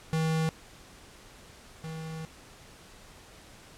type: tone pair in turn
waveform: square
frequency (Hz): 160 / 160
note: D#3 / D#3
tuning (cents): +49 / +49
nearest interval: unison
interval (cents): 0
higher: neither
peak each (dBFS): -26 / -37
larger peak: first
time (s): 0.13-0.49 / 1.84-2.25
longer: second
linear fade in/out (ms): 0
effects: pink hiss -52 dBFS RMS until 3.77 s + low-pass 10000 Hz 12 dB/octave